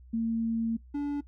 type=tone pair in turn; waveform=sine / triangle; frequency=227.4 / 287.9 Hz; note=A#3 / D4; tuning=-43 / -34 cents; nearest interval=major third; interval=409 cents; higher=second; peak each=-26 / -26 dBFS; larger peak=neither; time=0.13-0.77 / 0.94-1.21 s; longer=first; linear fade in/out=10 ms; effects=noise-tail reverb RT60 0.1 s tail -19 dB re dry + added 62 Hz sine -49 dBFS peak until 1.27 s